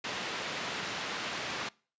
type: band-pass noise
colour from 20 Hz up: white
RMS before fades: -37 dBFS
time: 0.04-1.69 s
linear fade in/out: 5 ms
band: 130 to 3200 Hz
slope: 12 dB/octave
effects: noise-tail reverb RT60 0.4 s tail -24 dB re dry + resampled to 16000 Hz